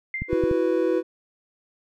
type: tone with exponential decay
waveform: sine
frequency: 2093 Hz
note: C7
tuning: in tune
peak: -24 dBFS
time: 0.14-0.51 s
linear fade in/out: 2 ms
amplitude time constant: 80 ms
type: clicks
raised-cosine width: 5 ms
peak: -16 dBFS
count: 4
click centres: 0.22 / 0.331 / 0.438 / 0.513 s
type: chord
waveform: triangle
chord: E suspended second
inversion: none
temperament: equal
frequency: 329.6 / 370 / 493.9 Hz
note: E4 / F#4 / B4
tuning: 0 / 0 / 0 cents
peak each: -22 dBFS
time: 0.28-1.03 s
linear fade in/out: 50 ms
effects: none